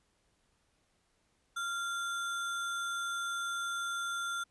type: tone with sample-and-hold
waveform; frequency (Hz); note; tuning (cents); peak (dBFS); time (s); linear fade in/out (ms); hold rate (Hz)
sine; 1387; F6; -12; -33; 1.56-4.44; 10; 4900
effects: pink hiss -74 dBFS RMS until 4.5 s + resampled to 24000 Hz